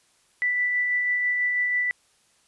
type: tone with tremolo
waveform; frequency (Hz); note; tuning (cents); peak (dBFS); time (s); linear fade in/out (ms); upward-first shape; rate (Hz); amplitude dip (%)
sine; 1975.5; B6; 0; -20; 0.42-1.91; 0; sine; 6.1; 25
effects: white hiss -63 dBFS RMS until 2.47 s + resampled to 24000 Hz